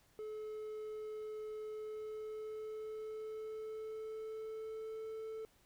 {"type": "tone with pitch glide", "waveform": "triangle", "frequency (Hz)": [430, 440.8], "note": ["A4", "A4"], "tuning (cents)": [-40, 3], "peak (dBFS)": -40, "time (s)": [0.19, 5.45], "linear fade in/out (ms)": 0, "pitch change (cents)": 43, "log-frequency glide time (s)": [1.71, 5.05], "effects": ["pink hiss -70 dBFS RMS until 5.65 s"]}